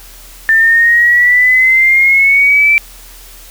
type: exponential sweep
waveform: sine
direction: up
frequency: 1782 to 2340 Hz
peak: -5 dBFS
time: 0.49-2.78 s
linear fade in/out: 0 ms
effects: added 40 Hz sine -36 dBFS peak until 3.5 s + white hiss -37 dBFS RMS until 3.5 s